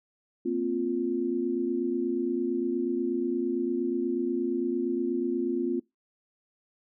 sine chord, Bb suspended second, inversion none, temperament equal, 233.1 / 261.6 / 349.2 Hz, Bb3 / C4 / F4, 0 / 0 / 0 cents, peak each -33 / -30 / -28 dBFS, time 0.45-5.8 s, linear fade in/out 10 ms, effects noise-tail reverb RT60 0.2 s tail -24 dB re dry

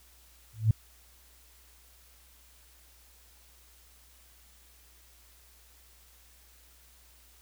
sine tone with exponential growth, 110 Hz, A2, in tune, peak -15 dBFS, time 0.53-0.71 s, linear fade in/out 5 ms, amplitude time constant 39 ms, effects added 60 Hz sine -60 dBFS peak until 7.41 s + white hiss -60 dBFS RMS until 7.41 s

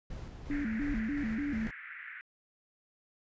brown noise with tremolo, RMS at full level -41 dBFS, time 0.1-1.71 s, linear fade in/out 5 ms, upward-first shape square, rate 2.8 Hz, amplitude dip 35%
sine tone with vibrato, 252.1 Hz, B3, 36 cents sharp, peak -31 dBFS, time 0.5-1.67 s, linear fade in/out 0 ms, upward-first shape square, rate 3.4 Hz, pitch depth 230 cents each way
white band-pass noise, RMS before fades -46 dBFS, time 0.51-2.21 s, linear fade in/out 0 ms, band 1500 to 2100 Hz, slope 48 dB/octave
effects resampled to 16000 Hz

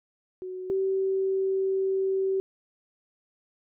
sine tone pair in turn, 370 / 384.1 Hz, F#4 / G4, 0 / -35 cents, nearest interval minor second, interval 65 cents, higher second, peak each -33 / -23 dBFS, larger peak second, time 0.42-0.7 / 0.7-2.4 s, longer second, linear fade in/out 0 ms, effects none

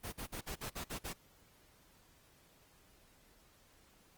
pink noise bursts, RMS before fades -42 dBFS, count 8, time 0.03-1.135 s, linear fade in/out 20 ms, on 97 ms, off 47 ms, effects pink hiss -66 dBFS RMS until 4.17 s + Opus 24 kbps

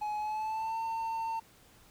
triangle tone with pitch glide, 843 to 903.5 Hz, G#5 to A5, +26 to +46 cents, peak -30 dBFS, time 0.01-1.4 s, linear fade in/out 10 ms, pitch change +120 cents, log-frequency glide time 0.17-0.79 s, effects pink hiss -60 dBFS RMS until 1.9 s

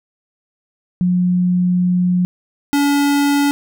sine / square tone pair in turn, 179.6 / 285.1 Hz, F3 / C#4, +49 / +49 cents, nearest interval minor sixth, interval 800 cents, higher second, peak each -12 / -13 dBFS, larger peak first, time 1.01-2.25 / 2.73-3.51 s, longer first, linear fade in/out 0 ms, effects none

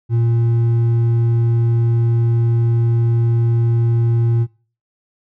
triangle tone with hard clipping, 116.54 Hz, A#2, in tune, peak -14 dBFS, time 0.09-4.47 s, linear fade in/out 50 ms, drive 8 dB, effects noise-tail reverb RT60 0.4 s tail -22 dB re dry

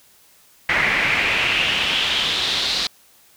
brown noise with band-pass filter sweep, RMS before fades -20 dBFS, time 0.69-2.87 s, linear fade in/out 2 ms, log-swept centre 2000 to 4200 Hz, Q 4.1, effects white hiss -53 dBFS RMS until 3.36 s

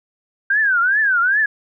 sine tone with vibrato, 1559 Hz, G6, 10 cents flat, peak -13 dBFS, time 0.5-1.46 s, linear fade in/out 5 ms, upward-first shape triangle, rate 2.5 Hz, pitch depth 240 cents each way, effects none

